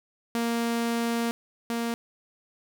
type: tone pair in turn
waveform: sawtooth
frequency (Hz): 233.1 / 233.1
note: A#3 / A#3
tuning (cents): 0 / 0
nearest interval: unison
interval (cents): 0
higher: neither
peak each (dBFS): -21 / -23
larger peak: first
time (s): 0.35-1.31 / 1.7-1.94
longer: first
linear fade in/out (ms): 0
effects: none